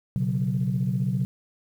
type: chord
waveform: sine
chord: B suspended second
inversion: none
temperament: equal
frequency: 123.47 / 138.59 / 185 Hz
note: B2 / C#3 / F#3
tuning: 0 / 0 / 0 cents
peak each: -26 dBFS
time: 0.16-1.25 s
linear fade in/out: 0 ms
effects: tanh soft clip ceiling -15 dBFS + 9-bit